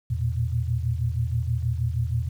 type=tone cluster; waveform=sine; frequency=82.1 / 114.7 / 121 Hz; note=E2 / A#2 / B2; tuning=-6 / -28 / -35 cents; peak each=-27 dBFS; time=0.1-2.29 s; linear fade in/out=10 ms; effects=9-bit